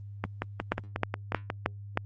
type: two click trains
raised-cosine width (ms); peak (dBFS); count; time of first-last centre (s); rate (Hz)
0.5; -15 / -10; 8 / 5; 0.24-1.501 / 0.72-1.974; 5.55 / 3.19
effects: added 101 Hz sine -40 dBFS peak until 2.05 s + Opus 24 kbps